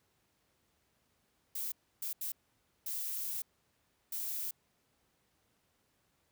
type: noise bursts at uneven times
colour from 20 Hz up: violet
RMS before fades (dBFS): -38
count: 5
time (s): 1.55-1.72 / 2.02-2.13 / 2.21-2.32 / 2.86-3.42 / 4.12-4.51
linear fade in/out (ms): 5
effects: pink hiss -75 dBFS RMS until 6.31 s + high-pass 60 Hz 12 dB/octave